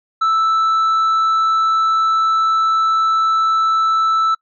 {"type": "tone with tanh clipping", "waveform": "triangle", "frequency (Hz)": 1318, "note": "E6", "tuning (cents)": -1, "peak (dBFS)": -13, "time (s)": [0.21, 4.35], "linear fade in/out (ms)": 10, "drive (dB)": 8, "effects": ["noise-tail reverb RT60 0.1 s tail -24 dB re dry"]}